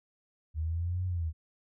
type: linear two-way sweep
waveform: sine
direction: up then down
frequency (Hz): 77 to 92.5 to 77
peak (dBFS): -29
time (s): 0.54-1.33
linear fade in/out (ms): 50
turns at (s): 1.06
effects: none